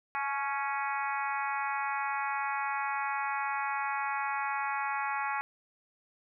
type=harmonic tone with a mistuned harmonic; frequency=277.2 Hz; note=C#4; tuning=in tune; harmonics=3 / 4 / 5 / 6 / 7 / 8 / 9; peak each=-34 / -36 / -38 / -40 / -41 / -42 / -43 dBFS; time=0.15-5.41 s; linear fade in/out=0 ms; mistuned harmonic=3; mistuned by=+28 cents; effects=none